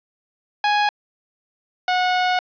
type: tone pair in turn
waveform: sawtooth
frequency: 830.6 / 730.4 Hz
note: G#5 / F#5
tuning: 0 / -23 cents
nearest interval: major second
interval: 223 cents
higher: first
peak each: -12 / -13 dBFS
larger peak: first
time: 0.64-0.89 / 1.88-2.39 s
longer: second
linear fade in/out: 2 ms
effects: resampled to 11025 Hz + 8-bit